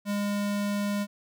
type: tone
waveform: square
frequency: 203.9 Hz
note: G#3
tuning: 32 cents flat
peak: -27 dBFS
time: 0.05-1.07 s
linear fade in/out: 50 ms
effects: none